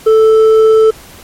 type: tone with hard clipping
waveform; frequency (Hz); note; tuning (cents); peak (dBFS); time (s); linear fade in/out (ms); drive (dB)
sine; 440; A4; 0; -5; 0.06-0.91; 10; 4
effects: pink hiss -36 dBFS RMS until 1.23 s + MP3 64 kbps